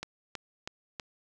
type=click train; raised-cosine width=0.2 ms; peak=-19 dBFS; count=4; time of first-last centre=0.03-0.998 s; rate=3.1 Hz; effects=none